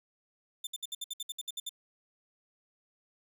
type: tone bursts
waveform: sawtooth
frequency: 3558 Hz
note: A7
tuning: 19 cents sharp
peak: -32 dBFS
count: 12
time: 0.64-1.693 s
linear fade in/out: 5 ms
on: 30 ms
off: 63 ms
effects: none